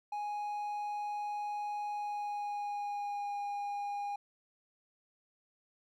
triangle tone with pitch glide, 830 to 813.9 Hz, G#5 to G#5, -1 to -35 cents, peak -33 dBFS, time 0.12-4.16 s, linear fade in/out 5 ms, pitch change -34 cents, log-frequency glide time 1.92-3.38 s, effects none

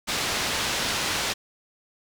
white low-pass noise, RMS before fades -27 dBFS, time 0.07-1.34 s, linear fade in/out 20 ms, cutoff 4900 Hz, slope 12 dB/octave, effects none

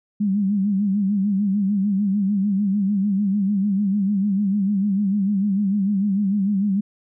sine tone with vibrato, 199.6 Hz, G3, 32 cents sharp, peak -17 dBFS, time 0.2-6.81 s, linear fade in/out 10 ms, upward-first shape sine, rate 6.7 Hz, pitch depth 90 cents each way, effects none

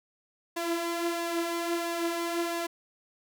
sawtooth tone with flanger, 339.4 Hz, F4, 49 cents flat, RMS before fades -31 dBFS, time 0.56-2.67 s, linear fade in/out 10 ms, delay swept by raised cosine 1.1 to 5 ms, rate 1.5 Hz, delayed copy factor +0.5, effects none

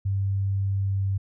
sine tone with pitch glide, 98 to 97.44 Hz, G2 to G2, 0 to -10 cents, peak -22 dBFS, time 0.05-1.18 s, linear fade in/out 10 ms, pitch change -10 cents, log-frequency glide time 0.79-1.04 s, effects none

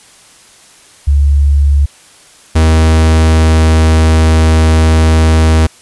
sine / 45% pulse tone pair in turn, 71 / 79.69 Hz, C#2 / D#2, +42 / +42 cents, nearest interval major second, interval 200 cents, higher second, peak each -5 dBFS, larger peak neither, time 1.07-1.86 / 2.55-5.67 s, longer second, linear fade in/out 10 ms, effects white hiss -41 dBFS RMS until 5.81 s + resampled to 24000 Hz

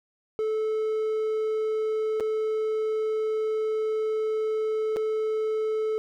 triangle tone with dropouts, 435.5 Hz, A4, 18 cents flat, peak -22 dBFS, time 0.39-5.98 s, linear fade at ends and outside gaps 0 ms, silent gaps 2.199-2.206 / 4.962-4.968 s, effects none

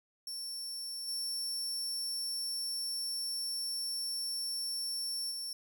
sawtooth tone with level steps, 5440 Hz, F8, 46 cents flat, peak -36 / -32 / -35 dBFS, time 0.27-5.53 s, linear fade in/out 2 ms, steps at 1.07 / 5.3 s, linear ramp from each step 20 ms, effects none

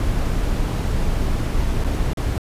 brown noise with dropouts, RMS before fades -20 dBFS, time 0-2.38 s, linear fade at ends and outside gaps 1 ms, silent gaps 1.84-1.845 / 2.134-2.172 s, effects resampled to 32000 Hz

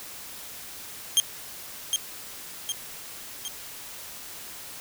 20% pulse tone with echo, 3200 Hz, G7, 35 cents sharp, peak -11 dBFS, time 1.17-1.2 s, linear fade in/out 0 ms, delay 760 ms, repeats 3, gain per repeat -5 dB, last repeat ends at 3.48 s, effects white hiss -41 dBFS RMS until 4.8 s

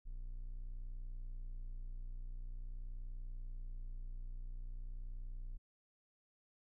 triangle tone, 30.23 Hz, B0, 36 cents flat, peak -40 dBFS, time 0.05-5.58 s, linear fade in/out 20 ms, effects none

